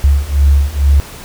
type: beating tone pair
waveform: sine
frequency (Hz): 69.3 / 71.5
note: C#2 / D2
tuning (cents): 0 / -46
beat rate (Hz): 2.2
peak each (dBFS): -11 / -10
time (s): 0.04-1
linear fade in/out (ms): 0
effects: pink hiss -32 dBFS RMS until 1.24 s